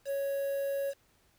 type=tone with quantisation; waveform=triangle; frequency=554.4 Hz; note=C#5; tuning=in tune; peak=-28 dBFS; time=0.05-0.94 s; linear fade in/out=50 ms; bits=8; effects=pink hiss -68 dBFS RMS until 1.38 s